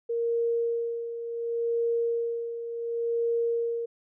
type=tone with tremolo; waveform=sine; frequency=466.2 Hz; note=A#4; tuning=in tune; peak=-23 dBFS; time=0.09-3.86 s; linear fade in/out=10 ms; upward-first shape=sine; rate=0.69 Hz; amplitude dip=65%; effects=none